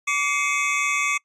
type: tone cluster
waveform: square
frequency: 1156 / 2114 / 2258 / 2546 Hz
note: D6 / C7 / C#7 / D#7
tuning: -28 / +17 / +31 / +39 cents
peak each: -27 dBFS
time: 0.07-1.18 s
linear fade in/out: 10 ms
effects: noise-tail reverb RT60 0.1 s tail -24 dB re dry + resampled to 22050 Hz